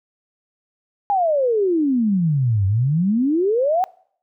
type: exponential two-way sweep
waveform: sine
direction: down then up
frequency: 830.6 to 93.6 to 771 Hz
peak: -15 dBFS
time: 1.1-3.84 s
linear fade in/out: 0 ms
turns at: 2.66 s
effects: noise-tail reverb RT60 0.6 s tail -24 dB re dry